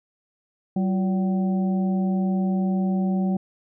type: harmonic tone with a mistuned harmonic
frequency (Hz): 189.9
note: F#3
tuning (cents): +45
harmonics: 1 / 2 / 3 / 4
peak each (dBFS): -20 / -33 / -37 / -35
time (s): 0.76-3.37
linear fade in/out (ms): 5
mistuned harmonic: 2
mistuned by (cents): -130
effects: none